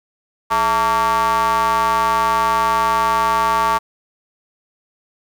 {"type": "ring-modulated tone", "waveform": "square", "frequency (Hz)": 120, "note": "B2", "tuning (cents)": -49, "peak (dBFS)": -12, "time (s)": [0.5, 3.79], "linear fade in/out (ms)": 20, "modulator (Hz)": 1020, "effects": ["9-bit"]}